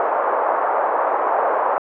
white band-pass noise, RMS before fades -19 dBFS, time 0-1.78 s, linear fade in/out 0 ms, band 500 to 1100 Hz, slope 24 dB/octave, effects low-pass 2000 Hz 12 dB/octave

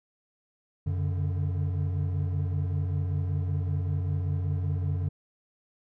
triangle tone cluster, 91.8 / 142.3 / 147.5 Hz, F#2 / C#3 / D3, -13 / +46 / +8 cents, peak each -25 / -32 / -32 dBFS, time 0.86-5.09 s, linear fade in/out 10 ms, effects none

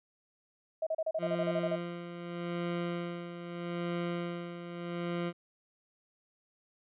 sine tone bursts, 639 Hz, D#5, 46 cents sharp, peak -29 dBFS, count 12, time 0.82-1.758 s, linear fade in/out 5 ms, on 47 ms, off 34 ms
20% pulse tone with tremolo, 173 Hz, F3, 16 cents flat, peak -27 dBFS, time 1.18-5.33 s, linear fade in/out 50 ms, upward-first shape sine, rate 0.8 Hz, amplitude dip 65%
effects resampled to 8000 Hz

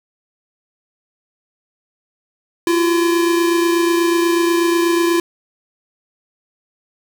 square tone pair together, 340.2 / 368.4 Hz, F4 / F#4, -45 / -7 cents, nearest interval minor second, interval 138 cents, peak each -14 / -24 dBFS, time 2.67-5.2 s, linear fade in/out 2 ms, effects 7-bit

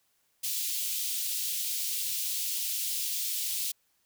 white high-pass noise, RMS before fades -32 dBFS, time 0.43-3.72 s, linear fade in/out 10 ms, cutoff 2900 Hz, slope 24 dB/octave, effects white hiss -72 dBFS RMS until 4.05 s

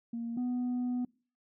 sine tone pair in turn, 233.1 / 247.4 Hz, A#3 / B3, 0 / +3 cents, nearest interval minor second, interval 103 cents, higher second, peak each -33 / -27 dBFS, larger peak second, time 0.13-0.37 / 0.37-1.05 s, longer second, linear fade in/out 5 ms, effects noise-tail reverb RT60 0.4 s tail -26 dB re dry + tanh soft clip ceiling -29 dBFS

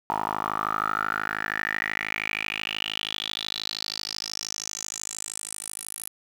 10% pulse tone with band-pass filter sweep, 52.9 Hz, G#1, 33 cents sharp, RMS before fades -31 dBFS, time 0.1-6.09 s, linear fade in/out 0 ms, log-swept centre 950 to 11000 Hz, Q 7.4, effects 8-bit

